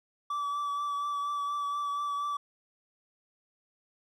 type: tone with vibrato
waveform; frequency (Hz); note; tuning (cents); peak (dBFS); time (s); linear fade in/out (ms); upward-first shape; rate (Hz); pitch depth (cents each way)
triangle; 1154; D6; -31; -28; 0.3-2.37; 5; triangle; 4.2; 22
effects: none